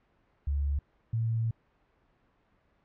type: tone pair in turn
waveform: sine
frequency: 70.9 / 113.59 Hz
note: C#2 / A#2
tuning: +40 / -44 cents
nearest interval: minor sixth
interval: 816 cents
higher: second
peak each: -26 dBFS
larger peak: neither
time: 0.47-0.79 / 1.13-1.51 s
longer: second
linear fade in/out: 5 ms
effects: pink hiss -69 dBFS RMS until 2.84 s + low-pass 2000 Hz 12 dB/octave